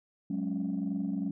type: chord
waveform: sine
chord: F# suspended second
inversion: none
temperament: equal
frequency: 185 / 207.7 / 277.2 Hz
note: F#3 / G#3 / C#4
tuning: 0 / 0 / 0 cents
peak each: -33 / -33 / -33 dBFS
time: 0.3-1.31 s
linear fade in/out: 5 ms
effects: tanh soft clip ceiling -24 dBFS